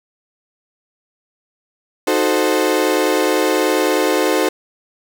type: chord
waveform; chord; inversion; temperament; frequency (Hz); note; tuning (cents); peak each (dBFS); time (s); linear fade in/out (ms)
35% pulse; D# diminished seventh; none; equal; 311.1 / 370 / 440 / 523.3; D#4 / F#4 / A4 / C5; 0 / 0 / 0 / 0; -18; 2.07-4.49; 5
effects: none